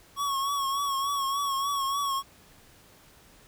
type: tone with vibrato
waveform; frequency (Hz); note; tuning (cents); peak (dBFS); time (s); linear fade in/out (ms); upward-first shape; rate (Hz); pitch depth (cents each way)
square; 1108.7; C#6; 0; -27; 0.16-2.23; 50; triangle; 3.4; 55
effects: pink hiss -56 dBFS RMS until 3.47 s